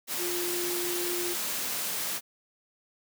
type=tone in noise; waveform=sine; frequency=352.1 Hz; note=F4; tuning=14 cents sharp; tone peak=-32 dBFS; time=0.17-1.36 s; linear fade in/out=50 ms; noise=white; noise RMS=-32 dBFS; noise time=0.07-2.21 s; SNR=-3 dB; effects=high-pass 150 Hz 12 dB/octave